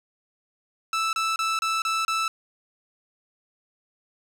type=tone bursts; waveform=sawtooth; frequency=1318 Hz; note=E6; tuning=1 cent flat; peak=-19 dBFS; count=6; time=0.93-2.28 s; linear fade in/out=2 ms; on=200 ms; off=30 ms; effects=low-pass 8000 Hz 12 dB/octave + 8-bit